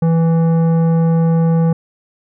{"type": "tone with tanh clipping", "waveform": "triangle", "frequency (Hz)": 164.81, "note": "E3", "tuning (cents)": 0, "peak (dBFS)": -12, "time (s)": [0.02, 1.73], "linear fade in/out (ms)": 5, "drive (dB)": 16, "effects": []}